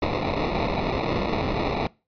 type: noise with sample-and-hold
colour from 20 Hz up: violet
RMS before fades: -25 dBFS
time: 0.02-1.87 s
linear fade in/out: 2 ms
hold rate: 1575 Hz
effects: noise-tail reverb RT60 0.3 s tail -24 dB re dry + resampled to 11025 Hz